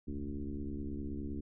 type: tone with frequency modulation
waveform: sine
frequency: 147.2 Hz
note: D3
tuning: 4 cents sharp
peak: -36 dBFS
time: 0.07-1.41 s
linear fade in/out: 10 ms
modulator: 69.7 Hz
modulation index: 2.7
effects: none